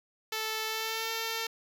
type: tone with pitch glide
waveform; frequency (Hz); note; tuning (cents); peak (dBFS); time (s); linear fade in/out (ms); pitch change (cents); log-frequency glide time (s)
5% pulse; 439.2 to 451; A4 to A4; -3 to +43; -20; 0.32-1.47; 5; +46; 0.66-1.11
effects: none